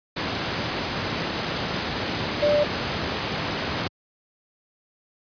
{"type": "tone in noise", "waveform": "sine", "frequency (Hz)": 590, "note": "D5", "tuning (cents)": 8, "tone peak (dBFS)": -17, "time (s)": [2.42, 2.64], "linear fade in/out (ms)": 10, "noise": "pink", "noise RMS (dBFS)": -26, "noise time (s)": [0.16, 3.88], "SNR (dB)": 6, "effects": ["high-pass 100 Hz 12 dB/octave", "resampled to 11025 Hz"]}